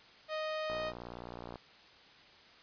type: tone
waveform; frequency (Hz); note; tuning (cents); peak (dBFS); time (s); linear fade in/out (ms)
sawtooth; 622.3; D#5; 0; -31; 0.28-0.93; 50
type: click train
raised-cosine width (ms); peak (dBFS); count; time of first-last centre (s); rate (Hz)
1; -30; 52; 0.7-1.557; 59.5
effects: white hiss -58 dBFS RMS until 2.62 s + resampled to 11025 Hz